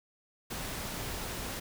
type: noise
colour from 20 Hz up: pink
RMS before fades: -38 dBFS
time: 0.5-1.6 s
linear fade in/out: 10 ms
effects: none